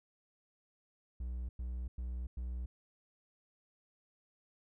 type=tone bursts; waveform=triangle; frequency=61.4 Hz; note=B1; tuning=9 cents flat; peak=-35 dBFS; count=4; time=1.2-2.66 s; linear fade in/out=5 ms; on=290 ms; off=100 ms; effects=none